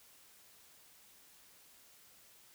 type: silence
effects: white hiss -62 dBFS RMS until 2.54 s